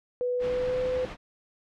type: tone with pitch glide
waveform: sine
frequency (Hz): 493.9 to 507.2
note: B4 to B4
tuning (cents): 0 to +46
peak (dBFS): -25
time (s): 0.21-1.05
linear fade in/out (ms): 0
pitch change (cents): +46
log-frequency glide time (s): 0.34-0.83
type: noise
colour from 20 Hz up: pink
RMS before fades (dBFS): -38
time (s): 0.39-1.17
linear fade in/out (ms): 50
effects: low-pass 3000 Hz 12 dB/octave